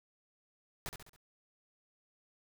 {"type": "noise with echo", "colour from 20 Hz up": "pink", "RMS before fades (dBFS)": -40, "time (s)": [0.86, 0.89], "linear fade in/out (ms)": 0, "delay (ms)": 68, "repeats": 4, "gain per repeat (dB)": -6, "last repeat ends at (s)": 1.162, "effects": []}